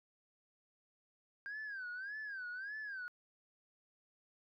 sine tone with vibrato, 1589 Hz, G6, 23 cents sharp, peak -40 dBFS, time 1.46-3.08 s, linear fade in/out 0 ms, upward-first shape sine, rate 1.7 Hz, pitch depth 160 cents each way, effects tanh soft clip ceiling -39 dBFS

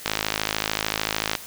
click train, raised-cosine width 0.2 ms, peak -4 dBFS, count 70, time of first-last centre 0.06-1.352 s, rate 53.4 Hz, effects white hiss -40 dBFS RMS until 1.46 s

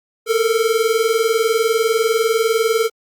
square tone pair together, 439.8 / 459.8 Hz, A4 / A#4, -1 / -24 cents, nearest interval minor second, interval 77 cents, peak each -18 dBFS, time 0.26-2.9 s, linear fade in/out 50 ms, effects Opus 48 kbps

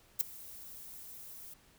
violet noise with ADSR envelope, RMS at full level -26 dBFS, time 0.19-1.54 s, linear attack 19 ms, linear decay 4 ms, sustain -23 dB, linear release 6 ms, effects pink hiss -64 dBFS RMS until 1.78 s

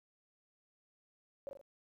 sine tone with echo, 554.4 Hz, C#5, in tune, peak -39 dBFS, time 1.47-1.49 s, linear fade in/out 0 ms, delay 41 ms, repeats 3, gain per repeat -5 dB, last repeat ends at 1.613 s, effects 13-bit

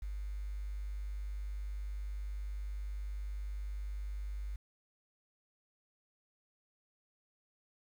sine tone with quantisation, 50 Hz, G1, 35 cents sharp, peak -37 dBFS, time 0.02-4.56 s, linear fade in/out 5 ms, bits 10, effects none

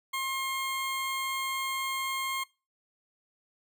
20% pulse tone, 1069 Hz, C6, 37 cents sharp, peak -25 dBFS, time 0.13-2.44 s, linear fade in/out 10 ms, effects noise-tail reverb RT60 0.3 s tail -23 dB re dry

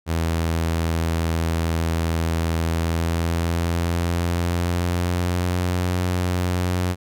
sawtooth tone with pitch glide, 82.41 to 89.87 Hz, E2 to F#2, 0 to -50 cents, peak -16 dBFS, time 0.06-6.96 s, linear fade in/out 50 ms, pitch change +150 cents, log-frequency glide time 2.69-5.77 s, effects none

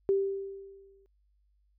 sine tone with exponential decay, 392 Hz, G4, in tune, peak -21 dBFS, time 0.09-1.06 s, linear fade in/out 0 ms, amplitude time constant 210 ms, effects added 50 Hz sine -66 dBFS peak until 1.78 s

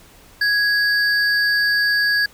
triangle tone pair together, 1661.2 / 4630 Hz, G#6 / D8, 0 / -25 cents, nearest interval octave + tritone, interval 1775 cents, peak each -14 / -21 dBFS, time 0.41-2.26 s, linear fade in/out 5 ms, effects pink hiss -48 dBFS RMS until 2.33 s

